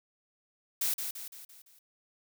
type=noise with echo; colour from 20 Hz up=blue; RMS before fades=-30 dBFS; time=0.81-0.94 s; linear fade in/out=5 ms; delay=170 ms; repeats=5; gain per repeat=-6 dB; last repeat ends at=1.79 s; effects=none